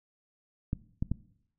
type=clicks; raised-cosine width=5 ms; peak=-17 dBFS; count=3; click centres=0.731 / 1.025 / 1.116 s; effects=noise-tail reverb RT60 0.7 s tail -19 dB re dry